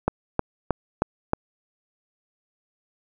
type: click train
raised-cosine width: 1 ms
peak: -6 dBFS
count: 5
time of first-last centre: 0.08-1.334 s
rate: 3.19 Hz
effects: none